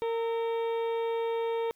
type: harmonic tone with a mistuned harmonic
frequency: 459.1 Hz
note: A#4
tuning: 26 cents flat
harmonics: 1 / 2 / 3 / 4 / 5 / 6 / 7 / 8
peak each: -28 / -36 / -49 / -51 / -47 / -55 / -53 / -52 dBFS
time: 0.02-1.71 s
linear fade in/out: 0 ms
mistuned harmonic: 3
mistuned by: -88 cents
effects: white hiss -70 dBFS RMS until 1.75 s